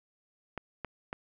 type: clicks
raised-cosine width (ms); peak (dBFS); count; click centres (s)
0.5; -21; 3; 0.577 / 0.847 / 1.129
effects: none